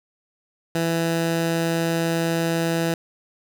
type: tone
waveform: 15% pulse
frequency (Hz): 166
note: E3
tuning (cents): +12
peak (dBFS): -14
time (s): 0.75-2.94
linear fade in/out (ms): 2
effects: none

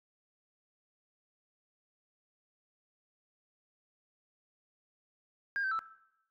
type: tone with pitch steps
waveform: sine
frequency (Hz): 1614 / 1546 / 1320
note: G#6 / G6 / E6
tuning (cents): -50 / -24 / +2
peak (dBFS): -29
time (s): 5.56-5.791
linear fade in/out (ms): 0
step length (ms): 77
effects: noise-tail reverb RT60 0.8 s tail -18 dB re dry + tanh soft clip ceiling -27 dBFS

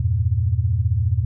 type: chord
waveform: sine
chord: E diminished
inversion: none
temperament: equal with one note detuned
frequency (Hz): 82.93 / 98 / 116.54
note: E2 / G2 / Bb2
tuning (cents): +11 / 0 / 0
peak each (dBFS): -21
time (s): 0-1.25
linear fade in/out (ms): 5
effects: none

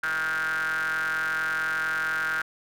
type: ring-modulated tone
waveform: square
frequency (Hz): 77.78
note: D#2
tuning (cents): 0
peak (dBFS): -23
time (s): 0.03-2.42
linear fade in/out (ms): 5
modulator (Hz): 1500
effects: none

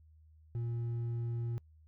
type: tone with hard clipping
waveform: sine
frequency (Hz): 117.4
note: A#2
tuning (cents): +13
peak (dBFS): -35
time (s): 0.55-1.58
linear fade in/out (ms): 0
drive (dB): 4
effects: noise-tail reverb RT60 0.1 s tail -25 dB re dry + added 78 Hz sine -58 dBFS peak until 1.87 s

